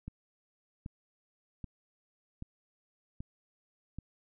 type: click train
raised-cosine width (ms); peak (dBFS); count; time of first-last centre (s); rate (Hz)
5; -28; 6; 0.08-3.986; 1.28
effects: none